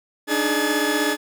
sawtooth tone cluster, 291.3 / 307.3 / 420.9 / 1712 Hz, D4 / D#4 / G#4 / A6, -14 / -21 / +23 / -48 cents, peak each -21 dBFS, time 0.27-1.17 s, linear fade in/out 50 ms, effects none

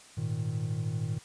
triangle chord, Ab suspended second, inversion none, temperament equal, 103.83 / 116.54 / 155.56 Hz, Ab2 / Bb2 / Eb3, 0 / 0 / 0 cents, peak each -33 / -31 / -32 dBFS, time 0.17-1.19 s, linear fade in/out 10 ms, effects white hiss -53 dBFS RMS until 1.24 s + resampled to 22050 Hz

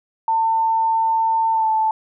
sine tone with pitch glide, 898 to 878 Hz, A5 to A5, +35 to -4 cents, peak -15 dBFS, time 0.28-1.91 s, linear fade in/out 2 ms, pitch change -39 cents, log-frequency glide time 1.52-1.69 s, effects none

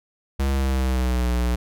square tone with pitch glide, 68 to 60.58 Hz, C#2 to B1, -33 to -33 cents, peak -20 dBFS, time 0.39-1.56 s, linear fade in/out 10 ms, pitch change -200 cents, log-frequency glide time 0.51-1.32 s, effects none

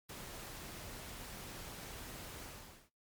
pink noise with ADSR envelope, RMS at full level -45 dBFS, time 0.09-2.9 s, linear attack 7 ms, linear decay 4 ms, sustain -3 dB, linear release 480 ms, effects noise-tail reverb RT60 0.3 s tail -24 dB re dry + MP3 96 kbps

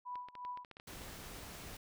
sine tone with tremolo, 987.8 Hz, B5, in tune, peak -39 dBFS, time 0.05-0.65 s, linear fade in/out 20 ms, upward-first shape triangle, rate 2.8 Hz, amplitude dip 95%
clicks, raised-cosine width 0.3 ms, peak -36 dBFS, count 11, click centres 0.156 / 0.286 / 0.353 / 0.45 / 0.574 / 0.648 / 0.713 / 0.769 / 0.799 / 0.933 / 1.019 s
pink noise, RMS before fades -49 dBFS, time 0.87-1.77 s, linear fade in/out 5 ms
effects none

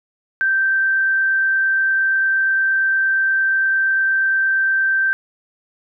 sine tone with frequency modulation, 1562 Hz, G6, 7 cents flat, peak -14 dBFS, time 0.41-5.13 s, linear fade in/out 0 ms, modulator 28.6 Hz, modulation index 0.26, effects none

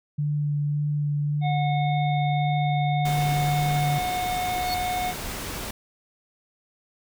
sine tone with vibrato, 146.9 Hz, D3, 1 cent sharp, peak -22 dBFS, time 0.18-3.99 s, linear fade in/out 10 ms, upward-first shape sine, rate 1.8 Hz, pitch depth 11 cents each way
harmonic tone, 728 Hz, F#5, 28 cents flat, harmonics 1 / 3 / 5, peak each -25 / -35 / -39 dBFS, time 1.41-5.14 s, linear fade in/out 50 ms
pink noise, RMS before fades -33 dBFS, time 3.05-5.71 s, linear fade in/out 5 ms
square tone with exponential growth, 4393 Hz, C#8, 16 cents flat, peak -26 dBFS, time 4.57-4.74 s, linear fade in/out 0 ms, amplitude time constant 35 ms
effects none

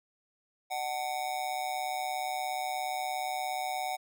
square tone with amplitude modulation, 748 Hz, F#5, 19 cents sharp, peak -29 dBFS, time 0.7-3.97 s, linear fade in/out 20 ms, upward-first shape sine, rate 137 Hz, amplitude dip 75%, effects none

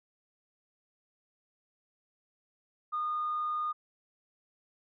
sine tone, 1224 Hz, D#6, 29 cents flat, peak -29 dBFS, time 2.92-3.73 s, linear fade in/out 20 ms, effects tanh soft clip ceiling -25 dBFS

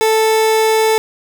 30% pulse tone, 440.2 Hz, A4, 1 cent sharp, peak -8 dBFS, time 0.01-0.98 s, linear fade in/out 0 ms, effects 7-bit

